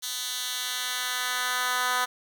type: tone with high-pass filter sweep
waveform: 10% pulse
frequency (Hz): 250.1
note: B3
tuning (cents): +22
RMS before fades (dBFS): -29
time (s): 0.02-2.06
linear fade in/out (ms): 20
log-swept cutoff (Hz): 4200 to 1100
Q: 1.1
effects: none